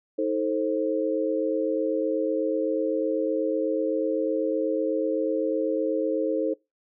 sine chord, A diminished, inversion second, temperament just, 316.8 / 440 / 528 Hz, Eb4 / A4 / C5, +31 / 0 / +16 cents, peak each -27 dBFS, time 0.18-6.54 s, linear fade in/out 10 ms, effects noise-tail reverb RT60 0.2 s tail -22 dB re dry

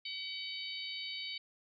harmonic tone, 757 Hz, F#5, 39 cents sharp, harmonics 3 / 4 / 5 / 6, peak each -45 / -44 / -45 / -44 dBFS, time 0.05-1.38 s, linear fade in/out 5 ms, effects none

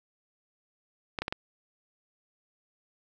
clicks, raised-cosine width 0.3 ms, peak -15 dBFS, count 4, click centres 1.188 / 1.22 / 1.281 / 1.325 s, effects none

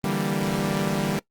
sawtooth chord, E half-diminished seventh, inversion third, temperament equal, 146.83 / 164.81 / 196 / 233.1 Hz, D3 / E3 / G3 / Bb3, 0 / 0 / 0 / 0 cents, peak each -25 / -26 / -22 / -27 dBFS, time 0.04-1.19 s, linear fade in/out 0 ms, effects noise-tail reverb RT60 0.1 s tail -21 dB re dry + Opus 24 kbps

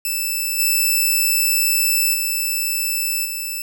5% pulse tone with level steps, 2637 Hz, E7, in tune, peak -11 / -6 / -10 / -15 dBFS, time 0.05-3.62 s, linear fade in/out 2 ms, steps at 0.58 / 2.13 / 3.24 s, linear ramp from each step 20 ms, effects none

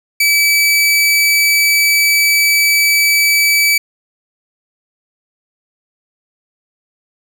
sawtooth tone, 2300 Hz, D7, 37 cents flat, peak -6 dBFS, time 0.2-3.78 s, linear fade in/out 5 ms, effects none

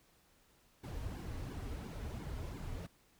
brown noise with flanger, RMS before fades -43 dBFS, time 0.83-2.87 s, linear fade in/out 10 ms, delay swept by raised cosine 1.5 to 5.9 ms, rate 2.9 Hz, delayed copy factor -1, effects pink hiss -69 dBFS RMS until 3.19 s

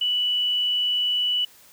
sine tone, 2960 Hz, F#7, in tune, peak -20 dBFS, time 0.01-1.45 s, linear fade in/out 5 ms, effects white hiss -52 dBFS RMS until 1.72 s

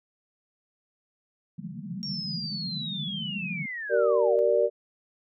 white band-pass noise, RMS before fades -36 dBFS, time 1.58-3.66 s, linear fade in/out 5 ms, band 140 to 220 Hz, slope 96 dB/octave
sine linear sweep, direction down, 5580 to 572 Hz, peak -32 dBFS, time 2.03-4.39 s, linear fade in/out 0 ms
sine chord, G minor, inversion none, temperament equal with one note detuned, 382.8 / 466.2 / 587.3 Hz, G4 / Bb4 / D5, -41 / 0 / 0 cents, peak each -27 / -23 / -23 dBFS, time 3.89-4.7 s, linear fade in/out 50 ms
effects none

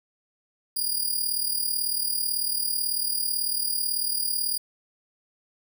5% pulse tone with amplitude modulation, 4847 Hz, D#8, 46 cents flat, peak -15 dBFS, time 0.76-4.58 s, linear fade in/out 10 ms, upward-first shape sine, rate 38.1 Hz, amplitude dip 60%, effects none

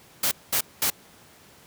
white noise bursts, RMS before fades -23 dBFS, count 3, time 0.23-0.902 s, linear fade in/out 5 ms, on 84 ms, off 210 ms, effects pink hiss -52 dBFS RMS until 1.66 s + high-pass 100 Hz 12 dB/octave

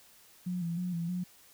sine tone with vibrato, 174.3 Hz, F3, 3 cents flat, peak -31 dBFS, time 0.46-1.24 s, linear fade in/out 10 ms, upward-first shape square, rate 3.2 Hz, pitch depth 55 cents each way, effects white hiss -59 dBFS RMS until 1.53 s

